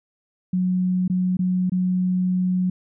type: tone with dropouts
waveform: sine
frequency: 183 Hz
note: F#3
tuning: 19 cents flat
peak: -18 dBFS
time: 0.53-2.7 s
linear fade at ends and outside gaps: 5 ms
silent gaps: 1.079-1.098 / 1.37-1.391 / 1.697-1.719 s
effects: none